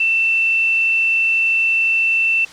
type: tone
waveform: sine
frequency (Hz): 2677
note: E7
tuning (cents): +26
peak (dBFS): -13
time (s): 0-2.45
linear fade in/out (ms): 5
effects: white hiss -39 dBFS RMS until 2.52 s + low-pass 6000 Hz 12 dB/octave